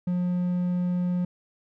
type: tone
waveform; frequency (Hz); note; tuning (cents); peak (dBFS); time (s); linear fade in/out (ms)
triangle; 178.5; F3; +38; -21; 0.07-1.25; 5
effects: none